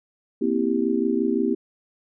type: chord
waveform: sine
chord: C dominant seventh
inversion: third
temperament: just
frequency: 235.5 / 261.6 / 327 / 392.4 Hz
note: Bb3 / C4 / E4 / G4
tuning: +18 / 0 / -14 / +2 cents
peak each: -25 dBFS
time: 0.41-1.55 s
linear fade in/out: 10 ms
effects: none